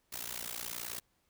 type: noise with amplitude modulation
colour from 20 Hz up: white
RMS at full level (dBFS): -37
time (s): 0.12-1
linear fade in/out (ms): 10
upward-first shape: sine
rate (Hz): 59.3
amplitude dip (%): 95
effects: pink hiss -75 dBFS RMS until 1.29 s